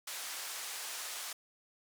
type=band-pass noise; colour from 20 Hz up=white; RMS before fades=-42 dBFS; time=0.07-1.33 s; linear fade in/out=5 ms; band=650 to 10000 Hz; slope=12 dB/octave; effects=none